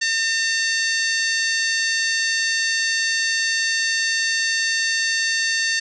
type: harmonic tone with a mistuned harmonic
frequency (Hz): 905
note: A5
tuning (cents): +48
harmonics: 2 / 3 / 4 / 5 / 6 / 7 / 8 / 9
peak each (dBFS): -21 / -29 / -31 / -25 / -33 / -28 / -35 / -39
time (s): 0.01-5.8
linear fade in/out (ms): 10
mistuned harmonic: 7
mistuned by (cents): -34
effects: none